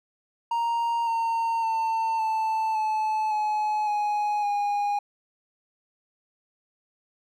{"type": "tone with pitch steps", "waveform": "triangle", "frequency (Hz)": [932.3, 915.2, 898.5, 882, 865.9, 850, 834.4, 819.1], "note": ["A#5", "A#5", "A5", "A5", "A5", "G#5", "G#5", "G#5"], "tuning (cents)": [0, -32, 36, 4, -28, 40, 8, -24], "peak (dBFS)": -21, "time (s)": [0.51, 4.99], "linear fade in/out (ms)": 5, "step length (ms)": 560, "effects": []}